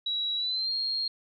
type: tone with pitch glide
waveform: sine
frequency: 3887 to 4239 Hz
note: B7 to C8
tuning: -28 to +22 cents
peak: -27 dBFS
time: 0.06-1.08 s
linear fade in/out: 5 ms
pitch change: +150 cents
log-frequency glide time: 0.37-0.73 s
effects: none